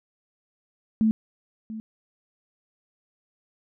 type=tone with echo; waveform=sine; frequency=219.8 Hz; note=A3; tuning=2 cents flat; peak=-17 dBFS; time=1.01-1.11 s; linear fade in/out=0 ms; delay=690 ms; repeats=1; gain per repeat=-15 dB; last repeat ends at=1.8 s; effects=none